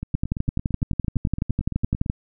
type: two click trains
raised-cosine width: 5 ms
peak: -16 / -9 dBFS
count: 19 / 24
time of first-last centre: 0.03-2.062 / 0.15-2.099 s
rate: 8.86 / 11.8 Hz
effects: none